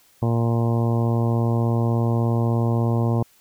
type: harmonic tone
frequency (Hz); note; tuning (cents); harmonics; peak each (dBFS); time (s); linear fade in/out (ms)
116.54; A#2; 0; 1 / 2 / 3 / 4 / 5 / 6 / 7 / 8 / 9; -19 / -25 / -29 / -31 / -33 / -35 / -36 / -37 / -38; 0.22-3.23; 5
effects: white hiss -57 dBFS RMS until 3.4 s